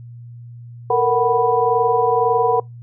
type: tone cluster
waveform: sine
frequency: 452 / 473.9 / 744 / 986 Hz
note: A4 / A#4 / F#5 / B5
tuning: +47 / +28 / +9 / -3 cents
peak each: -19 dBFS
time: 0.9-2.6 s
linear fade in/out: 5 ms
effects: noise-tail reverb RT60 0.2 s tail -25 dB re dry + added 119 Hz sine -34 dBFS peak until 2.82 s